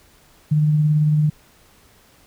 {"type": "tone with tremolo", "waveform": "sine", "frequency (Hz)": 151.5, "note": "D#3", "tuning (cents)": -46, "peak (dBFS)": -12, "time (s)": [0.51, 1.3], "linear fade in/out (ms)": 10, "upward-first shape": "triangle", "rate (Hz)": 18, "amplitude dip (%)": 30, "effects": ["pink hiss -53 dBFS RMS until 2.26 s"]}